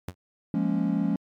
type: tone with exponential decay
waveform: sawtooth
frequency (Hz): 90.2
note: F#2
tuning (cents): -44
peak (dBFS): -25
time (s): 0.08-0.15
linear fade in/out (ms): 5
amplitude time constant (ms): 15
type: chord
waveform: triangle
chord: Bb minor seventh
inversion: second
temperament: equal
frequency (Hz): 174.61 / 207.7 / 233.1 / 277.2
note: F3 / Ab3 / Bb3 / Db4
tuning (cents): 0 / 0 / 0 / 0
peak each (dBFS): -26 / -25 / -29 / -26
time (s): 0.54-1.16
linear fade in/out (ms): 2
effects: MP3 96 kbps